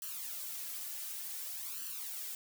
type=noise with flanger; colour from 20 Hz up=blue; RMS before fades=-42 dBFS; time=0.02-2.35 s; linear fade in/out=2 ms; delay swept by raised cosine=0.67 to 3.47 ms; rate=0.55 Hz; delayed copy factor=+0.75; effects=none

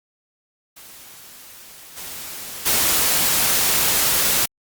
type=noise with level steps; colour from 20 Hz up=white; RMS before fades=-42 / -33 / -18 dBFS; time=0.76-4.46 s; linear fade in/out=10 ms; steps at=1.96 / 2.65 s; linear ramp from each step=20 ms; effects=Opus 48 kbps

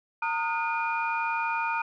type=tone cluster; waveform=sine; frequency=916 / 1245 / 1438 / 2437 Hz; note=A#5 / D#6 / F#6 / D#7; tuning=-31 / +1 / -50 / -37 cents; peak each=-28 / -34 / -32 / -32 dBFS; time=0.22-1.82 s; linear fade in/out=5 ms; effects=tanh soft clip ceiling -16 dBFS

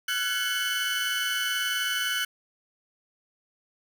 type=tone cluster; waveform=40% pulse; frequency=1377 / 1496 / 1683 / 2195 / 3012 Hz; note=F6 / F#6 / G#6 / C#7 / F#7; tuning=-25 / +19 / +23 / -18 / +30 cents; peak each=-36 / -29 / -36 / -36 / -29 dBFS; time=0.08-2.25 s; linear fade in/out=5 ms; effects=none

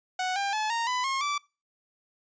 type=tone with pitch steps; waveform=sawtooth; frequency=740 / 797.7 / 859.9 / 927 / 999.3 / 1077.2 / 1161.2 Hz; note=F#5 / G5 / A5 / A#5 / B5 / C#6 / D6; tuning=0 / +30 / -40 / -10 / +20 / -50 / -20 cents; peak=-23 dBFS; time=0.19-1.38 s; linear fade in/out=5 ms; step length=170 ms; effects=noise-tail reverb RT60 0.3 s tail -23 dB re dry + resampled to 16000 Hz

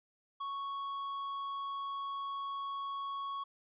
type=tone with hard clipping; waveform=sine; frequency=1108.7 Hz; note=C#6; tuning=in tune; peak=-38 dBFS; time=0.4-3.44 s; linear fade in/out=10 ms; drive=5 dB; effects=resampled to 8000 Hz

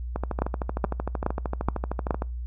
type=two click trains; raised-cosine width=1 ms; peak=-14 / -9 dBFS; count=28 / 5; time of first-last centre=0.16-2.221 / 0.42-2.108 s; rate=13.1 / 2.37 Hz; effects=noise-tail reverb RT60 0.3 s tail -25 dB re dry + added 60 Hz sine -30 dBFS peak until 2.46 s

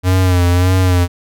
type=tone with vibrato; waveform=square; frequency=90.5 Hz; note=F#2; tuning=38 cents flat; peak=-10 dBFS; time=0.03-1.08 s; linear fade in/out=50 ms; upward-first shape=sine; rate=1.7 Hz; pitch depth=54 cents each way; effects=none

